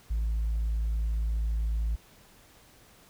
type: tone with tanh clipping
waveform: triangle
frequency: 55 Hz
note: A1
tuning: in tune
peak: -26 dBFS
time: 0.1-1.96 s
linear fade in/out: 10 ms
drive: 6 dB
effects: pink hiss -57 dBFS RMS until 3.09 s